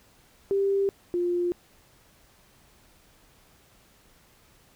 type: tone pair in turn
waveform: sine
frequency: 394.6 / 351.5 Hz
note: G4 / F4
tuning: +11 / +11 cents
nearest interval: major second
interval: 200 cents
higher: first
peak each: -21 / -23 dBFS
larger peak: first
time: 0.51-0.89 / 1.14-1.52 s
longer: neither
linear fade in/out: 0 ms
effects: pink hiss -59 dBFS RMS until 4.75 s